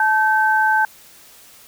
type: tone pair together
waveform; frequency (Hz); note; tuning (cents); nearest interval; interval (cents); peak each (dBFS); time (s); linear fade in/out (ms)
sine; 868.8 / 1548; A5 / G6; -22 / -22; minor seventh; 1000; -16; 0-0.85; 2
effects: white hiss -46 dBFS RMS until 1.67 s